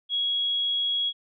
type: tone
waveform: sine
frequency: 3322 Hz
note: G#7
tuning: in tune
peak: -23 dBFS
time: 0.09-1.13 s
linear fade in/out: 50 ms
effects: none